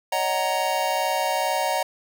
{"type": "chord", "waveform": "square", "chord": "D# minor seventh", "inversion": "third", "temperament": "just", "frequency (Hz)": [560, 622.3, 746.7, 933.4], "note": ["C#5", "D#5", "F#5", "A#5"], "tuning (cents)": [18, 0, 16, 2], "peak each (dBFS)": [-30, -29, -27, -27], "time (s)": [0.12, 1.83], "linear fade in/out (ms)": 5, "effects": []}